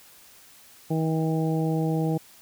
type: harmonic tone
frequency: 159.8 Hz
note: D#3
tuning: 47 cents sharp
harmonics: 1 / 2 / 3 / 4 / 5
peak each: -24 / -28 / -31 / -37 / -35 dBFS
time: 0.9-2.18 s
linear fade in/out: 10 ms
effects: white hiss -52 dBFS RMS until 2.41 s